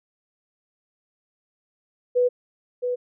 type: tone with echo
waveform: sine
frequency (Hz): 493.9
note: B4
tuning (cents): 0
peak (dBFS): -16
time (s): 2.15-2.29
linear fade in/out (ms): 20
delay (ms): 670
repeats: 1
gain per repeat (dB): -6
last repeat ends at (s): 2.96
effects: none